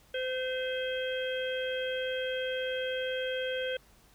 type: harmonic tone with a mistuned harmonic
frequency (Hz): 514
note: C5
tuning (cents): -31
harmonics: 1 / 3 / 4 / 5 / 6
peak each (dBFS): -32 / -38 / -47 / -43 / -39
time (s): 0.14-3.77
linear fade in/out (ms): 5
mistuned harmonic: 6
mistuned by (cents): +72
effects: added 50 Hz sine -62 dBFS peak until 4.14 s + pink hiss -62 dBFS RMS until 4.14 s